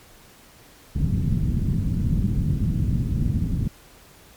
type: low-pass noise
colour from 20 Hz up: white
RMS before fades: -22 dBFS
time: 0.95-3.68 s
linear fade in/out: 5 ms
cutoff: 190 Hz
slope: 24 dB/octave
effects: pink hiss -50 dBFS RMS until 4.36 s + MP3 96 kbps